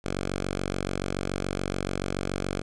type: tone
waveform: 5% pulse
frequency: 47 Hz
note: F#1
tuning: 28 cents sharp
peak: -17 dBFS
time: 0.04-2.62 s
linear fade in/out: 10 ms
effects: resampled to 22050 Hz